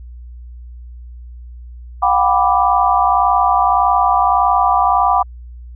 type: chord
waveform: sine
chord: G major seventh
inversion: third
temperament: equal with one note detuned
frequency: 722.3 / 784 / 987.8 / 1174.7 Hz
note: F#5 / G5 / B5 / D6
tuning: -42 / 0 / 0 / 0 cents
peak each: -16 dBFS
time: 2.02-5.23 s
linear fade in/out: 10 ms
effects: added 60 Hz sine -31 dBFS peak until 5.75 s